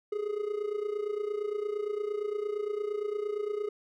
triangle tone with amplitude modulation, 417.1 Hz, G#4, 7 cents sharp, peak -25 dBFS, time 0.12-3.69 s, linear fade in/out 5 ms, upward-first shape sine, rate 28.7 Hz, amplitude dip 75%, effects none

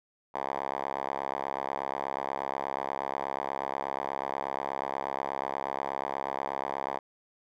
5% pulse tone with band-pass filter, 68.3 Hz, C#2, 25 cents flat, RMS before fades -34 dBFS, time 0.34-6.99 s, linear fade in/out 10 ms, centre 960 Hz, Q 2.1, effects none

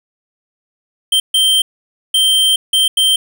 square tone bursts at uneven times, 3136 Hz, G7, in tune, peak -10 dBFS, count 5, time 1.12-1.2 / 1.34-1.62 / 2.14-2.56 / 2.73-2.88 / 2.97-3.16 s, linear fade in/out 5 ms, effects none

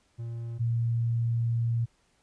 triangle / sine tone pair in turn, 116.6 / 116.6 Hz, A#2 / A#2, +1 / +1 cents, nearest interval unison, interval 0 cents, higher neither, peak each -31 / -24 dBFS, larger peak second, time 0.18-0.59 / 0.59-1.86 s, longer second, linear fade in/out 20 ms, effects pink hiss -68 dBFS RMS until 2.22 s + resampled to 22050 Hz

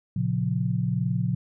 sine chord, Bb minor, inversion none, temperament equal with one note detuned, 116.54 / 138.59 / 178.49 Hz, Bb2 / Db3 / F3, 0 / 0 / +38 cents, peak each -27 dBFS, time 0.16-1.35 s, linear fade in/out 5 ms, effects none

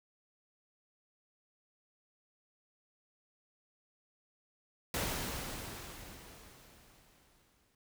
pink noise with exponential decay, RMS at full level -34 dBFS, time 4.94-7.75 s, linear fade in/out 2 ms, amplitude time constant 610 ms, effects none

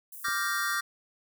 white high-pass noise, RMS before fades -44 dBFS, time 0.12-0.75 s, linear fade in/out 5 ms, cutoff 8700 Hz, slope 24 dB/octave
square chord, G minor seventh, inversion second, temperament equal, 1174.7 / 1396.9 / 1568 / 1864.7 Hz, D6 / F6 / G6 / Bb6, 0 / 0 / 0 / 0 cents, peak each -34 dBFS, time 0.24-0.81 s, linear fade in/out 10 ms
click, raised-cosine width 2 ms, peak -34 dBFS, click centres 0.284 s
effects none

